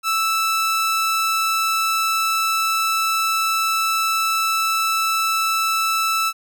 sawtooth tone, 1318.5 Hz, E6, in tune, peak -14 dBFS, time 0.03-6.33 s, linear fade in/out 50 ms, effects none

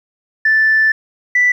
sine tone pair in turn, 1760 / 1976 Hz, A6 / B6, 0 / 0 cents, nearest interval major second, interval 200 cents, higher second, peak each -8 dBFS, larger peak neither, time 0.45-0.92 / 1.35-1.52 s, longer first, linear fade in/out 5 ms, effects tanh soft clip ceiling -5 dBFS + 8-bit

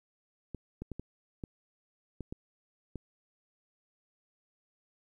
clicks, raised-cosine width 3 ms, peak -26 dBFS, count 8, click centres 0.547 / 0.82 / 0.917 / 0.996 / 1.438 / 2.207 / 2.325 / 2.957 s, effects 11-bit

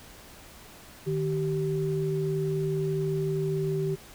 sine tone pair together, 153.56 / 386.4 Hz, D#3 / G4, -22 / -25 cents, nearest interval octave + major third, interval 1597 cents, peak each -28 dBFS, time 1.06-3.96 s, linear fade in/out 20 ms, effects pink hiss -49 dBFS RMS until 4.14 s

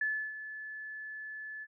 sine tone with ADSR envelope, 1730 Hz, A6, 30 cents flat, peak -28 dBFS, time 0.01-1.67 s, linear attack 4 ms, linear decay 310 ms, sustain -12 dB, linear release 45 ms, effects none

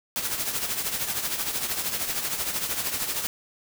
white noise with tremolo, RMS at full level -26 dBFS, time 0.16-3.27 s, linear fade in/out 0 ms, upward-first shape triangle, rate 13 Hz, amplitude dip 65%, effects none

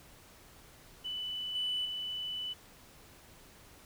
sine tone with level steps, 2987 Hz, F#7, 16 cents sharp, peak -35 / -30 / -35 dBFS, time 1.04-2.54 s, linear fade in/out 20 ms, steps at 1.55 / 1.85 s, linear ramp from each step 5 ms, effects tanh soft clip ceiling -27 dBFS + pink hiss -57 dBFS RMS until 3.85 s

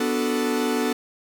45% pulse chord, B minor seventh, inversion none, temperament equal, 246.9 / 293.7 / 370 / 440 Hz, B3 / D4 / F#4 / A4, 0 / 0 / 0 / 0 cents, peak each -25 / -28 / -31 / -26 dBFS, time 0-0.93 s, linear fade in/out 5 ms, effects none

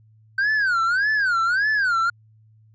triangle tone with vibrato, 1526 Hz, G6, 47 cents flat, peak -16 dBFS, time 0.38-2.1 s, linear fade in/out 5 ms, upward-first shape sine, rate 1.7 Hz, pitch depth 230 cents each way, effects added 109 Hz sine -51 dBFS peak until 2.74 s + resampled to 16000 Hz

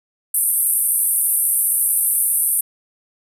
white band-pass noise, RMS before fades -18 dBFS, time 0.34-2.61 s, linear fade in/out 5 ms, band 8800 to 13000 Hz, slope 96 dB/octave, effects none

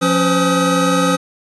square tone cluster, 176.8 / 275.2 / 511 / 1264 Hz, F3 / C#4 / C5 / D#6, +22 / -12 / -41 / +27 cents, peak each -19 dBFS, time 0.01-1.17 s, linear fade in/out 20 ms, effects resampled to 24000 Hz

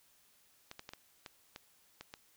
clicks, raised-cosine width 0.2 ms, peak -28 dBFS, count 8, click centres 0.714 / 0.794 / 0.891 / 0.935 / 1.262 / 1.561 / 2.01 / 2.139 s, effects white hiss -68 dBFS RMS until 2.36 s

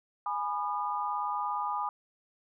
sine chord, G# minor, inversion none, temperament equal with one note detuned, 830.6 / 987.8 / 1216.8 Hz, G#5 / B5 / D#6, 0 / 0 / -39 cents, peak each -34 dBFS, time 0.26-1.89 s, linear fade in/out 2 ms, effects none

